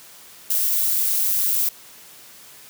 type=noise with amplitude modulation; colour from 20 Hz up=violet; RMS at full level=-17 dBFS; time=0.5-1.69 s; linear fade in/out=5 ms; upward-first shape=sine; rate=199 Hz; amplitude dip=75%; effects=white hiss -45 dBFS RMS until 2.69 s + high-pass 80 Hz 12 dB/octave